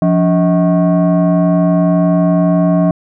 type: tone with frequency modulation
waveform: sine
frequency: 174.61 Hz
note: F3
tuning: in tune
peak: -7 dBFS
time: 0.02-2.91 s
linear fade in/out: 2 ms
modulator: 461 Hz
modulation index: 0.99
effects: tanh soft clip ceiling -4 dBFS